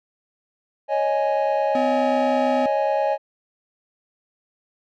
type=chord; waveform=triangle; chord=C# suspended second; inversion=none; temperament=just; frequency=554.4 / 623.7 / 831.5 Hz; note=C#5 / D#5 / G#5; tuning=0 / +4 / +2 cents; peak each=-21 dBFS; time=0.88-3.18 s; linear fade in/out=50 ms
type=tone; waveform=square; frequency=255.1 Hz; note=C4; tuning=44 cents flat; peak=-24 dBFS; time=1.75-2.66 s; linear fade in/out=2 ms
effects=low-pass 4000 Hz 12 dB/octave